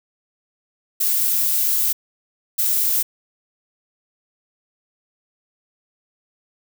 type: noise bursts at uneven times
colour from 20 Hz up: violet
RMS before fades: -19 dBFS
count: 2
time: 1-1.93 / 2.58-3.03 s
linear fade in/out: 10 ms
effects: none